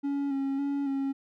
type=tone with vibrato; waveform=triangle; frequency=277.2 Hz; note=C#4; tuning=in tune; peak=-25 dBFS; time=0.03-1.13 s; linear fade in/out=20 ms; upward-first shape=square; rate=1.8 Hz; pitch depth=26 cents each way; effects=none